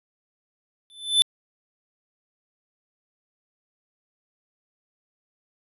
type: tone with exponential growth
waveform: square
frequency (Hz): 3520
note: A7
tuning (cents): 0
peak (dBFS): -12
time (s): 0.9-1.22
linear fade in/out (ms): 0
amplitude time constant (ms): 68
effects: resampled to 32000 Hz